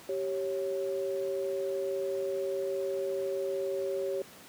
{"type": "tone pair together", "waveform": "sine", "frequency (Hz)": [388.6, 551], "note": ["G4", "C#5"], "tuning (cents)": [-15, -11], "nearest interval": "tritone", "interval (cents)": 604, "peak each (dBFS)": [-32, -33], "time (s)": [0.09, 4.22], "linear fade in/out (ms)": 2, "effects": ["pink hiss -51 dBFS RMS until 4.48 s", "high-pass 150 Hz 12 dB/octave"]}